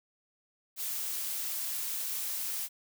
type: noise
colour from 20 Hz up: blue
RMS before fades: -35 dBFS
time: 0.76-2.69 s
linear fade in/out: 50 ms
effects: none